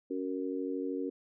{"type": "harmonic tone", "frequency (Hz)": 92.9, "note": "F#2", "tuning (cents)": 7, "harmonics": [3, 4, 5], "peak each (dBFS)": [-35, -38, -38], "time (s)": [0.1, 1.1], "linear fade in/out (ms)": 10, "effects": []}